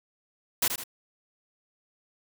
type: noise with echo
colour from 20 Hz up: white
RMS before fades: -24 dBFS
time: 0.62-0.68 s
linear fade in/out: 5 ms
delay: 79 ms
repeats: 2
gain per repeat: -7 dB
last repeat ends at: 0.838 s
effects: none